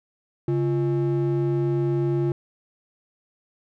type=ring-modulated tone; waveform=triangle; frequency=242.5 Hz; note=B3; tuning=31 cents flat; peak=-15 dBFS; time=0.48-2.32 s; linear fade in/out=2 ms; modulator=104 Hz; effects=none